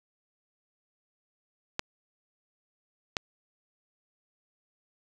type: clicks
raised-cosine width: 0.2 ms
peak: -11 / -10 dBFS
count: 2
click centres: 1.794 / 3.168 s
effects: none